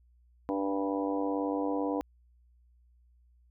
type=harmonic tone with a mistuned harmonic; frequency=98 Hz; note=G2; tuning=in tune; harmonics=3 / 4 / 5 / 6 / 7 / 8 / 9 / 10; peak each=-31 / -43 / -34 / -42 / -39 / -41 / -45 / -40 dBFS; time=0.49-2.01 s; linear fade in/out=0 ms; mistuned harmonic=8; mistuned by=+15 cents; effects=added 60 Hz sine -60 dBFS peak until 3.5 s